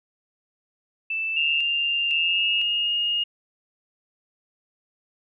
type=tone with tremolo; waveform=sine; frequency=2645 Hz; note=E7; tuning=5 cents sharp; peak=-24 dBFS; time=1.1-2.87 s; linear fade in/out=5 ms; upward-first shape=square; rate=0.99 Hz; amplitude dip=75%
type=tone with pitch glide; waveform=sine; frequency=2794 to 2851 Hz; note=F7 to F7; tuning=0 to +35 cents; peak=-21 dBFS; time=1.36-3.24 s; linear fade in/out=10 ms; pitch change=+35 cents; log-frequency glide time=2.14-2.46 s
effects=none